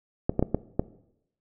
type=clicks; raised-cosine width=2 ms; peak=-9 dBFS; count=5; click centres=0.295 / 0.394 / 0.426 / 0.546 / 0.795 s; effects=noise-tail reverb RT60 0.8 s tail -18 dB re dry